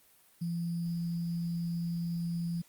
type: tone with sample-and-hold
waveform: sine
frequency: 170 Hz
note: F3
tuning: 46 cents flat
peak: -31 dBFS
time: 0.41-2.62 s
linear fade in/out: 10 ms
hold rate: 4900 Hz
effects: white hiss -63 dBFS RMS until 2.68 s + Opus 32 kbps